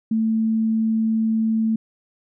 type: tone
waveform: sine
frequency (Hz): 222.1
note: A3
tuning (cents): +16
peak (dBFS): -17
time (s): 0.11-1.76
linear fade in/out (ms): 5
effects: none